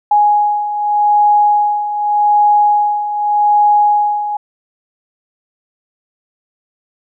sine beating tone pair, 831 / 831.84 Hz, G#5 / G#5, +1 / +3 cents, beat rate 0.84 Hz, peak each -16 / -10 dBFS, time 0.11-4.37 s, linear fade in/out 5 ms, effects none

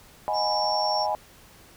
sine chord, G# minor seventh, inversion second, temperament equal, 622.3 / 740 / 830.6 / 987.8 Hz, D#5 / F#5 / G#5 / B5, 0 / 0 / 0 / 0 cents, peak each -29 / -32 / -26 / -32 dBFS, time 0.28-1.15 s, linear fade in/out 0 ms
sine tone, 5470 Hz, F8, 37 cents flat, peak -27 dBFS, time 0.33-1.07 s, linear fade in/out 50 ms
effects pink hiss -52 dBFS RMS until 1.76 s

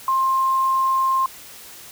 sine tone, 1058 Hz, C6, 19 cents sharp, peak -16 dBFS, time 0.08-1.26 s, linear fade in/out 2 ms, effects white hiss -41 dBFS RMS until 1.91 s

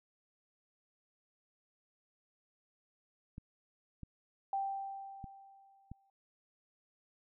clicks, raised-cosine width 5 ms, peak -33 dBFS, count 4, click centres 3.381 / 4.033 / 5.242 / 5.916 s
sine tone with exponential decay, 784 Hz, G5, in tune, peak -31 dBFS, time 4.53-6.1 s, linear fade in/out 2 ms, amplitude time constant 340 ms
effects none

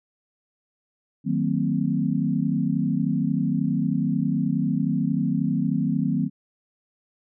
sine chord, C half-diminished seventh, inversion first, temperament equal with one note detuned, 155.56 / 185 / 228.8 / 261.6 Hz, Eb3 / Gb3 / Bb3 / C4, 0 / 0 / -32 / 0 cents, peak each -26 dBFS, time 1.24-6.3 s, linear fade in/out 50 ms, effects none

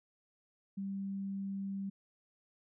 sine tone, 196 Hz, G3, in tune, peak -36 dBFS, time 0.77-1.9 s, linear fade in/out 10 ms, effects none

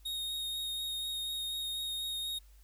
45% pulse tone with vibrato, 3729 Hz, A#7, in tune, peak -34 dBFS, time 0.05-2.39 s, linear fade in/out 10 ms, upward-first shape sine, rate 4.1 Hz, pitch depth 12 cents each way, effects added 50 Hz sine -55 dBFS peak until 2.63 s + white hiss -68 dBFS RMS until 2.63 s

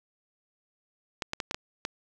clicks, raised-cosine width 0.2 ms, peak -13 dBFS, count 6, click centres 1.222 / 1.334 / 1.402 / 1.511 / 1.545 / 1.851 s, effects none

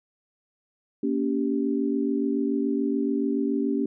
sine chord, G diminished, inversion first, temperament just, 235.2 / 282.2 / 392 Hz, Bb3 / Db4 / G4, +16 / +31 / 0 cents, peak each -27 / -25 / -29 dBFS, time 1.03-3.86 s, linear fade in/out 5 ms, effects none

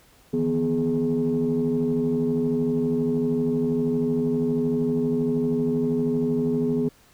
sine tone cluster, 152.5 / 165.2 / 246.6 / 418.2 Hz, D#3 / E3 / B3 / G#4, -34 / +4 / -2 / +12 cents, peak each -30 / -30 / -22 / -24 dBFS, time 0.33-6.89 s, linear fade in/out 10 ms, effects tanh soft clip ceiling -14 dBFS + pink hiss -56 dBFS RMS until 7.13 s

